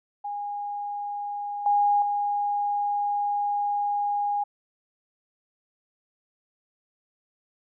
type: tone with level steps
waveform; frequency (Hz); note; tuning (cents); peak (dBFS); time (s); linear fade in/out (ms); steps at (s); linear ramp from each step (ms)
sine; 819; G#5; -24; -29 / -18 / -23; 0.24-4.44; 10; 1.66 / 2.02; 2
effects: none